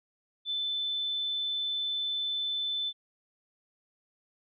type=tone; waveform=sine; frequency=3520 Hz; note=A7; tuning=in tune; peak=-29 dBFS; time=0.45-2.93 s; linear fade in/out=50 ms; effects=none